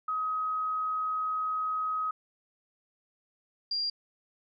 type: tone pair in turn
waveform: sine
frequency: 1265 / 4776 Hz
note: D#6 / D8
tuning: +28 / +28 cents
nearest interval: octave + major seventh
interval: 2300 cents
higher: second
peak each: -28 dBFS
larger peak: neither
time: 0.08-2.11 / 3.71-3.9 s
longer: first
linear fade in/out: 5 ms
effects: none